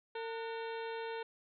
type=harmonic tone with a mistuned harmonic; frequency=454.1 Hz; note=A#4; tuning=45 cents flat; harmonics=1 / 2 / 3 / 4 / 5 / 6 / 7 / 8 / 9; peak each=-40 / -44 / -49 / -53 / -54 / -55 / -58 / -56 / -59 dBFS; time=0.15-1.23 s; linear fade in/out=5 ms; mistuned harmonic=3; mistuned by=+130 cents; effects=none